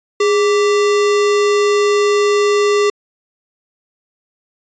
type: tone with sample-and-hold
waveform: sine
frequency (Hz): 412.4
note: G#4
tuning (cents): -12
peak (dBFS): -10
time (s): 0.2-2.9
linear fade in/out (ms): 5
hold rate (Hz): 1575
effects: resampled to 16000 Hz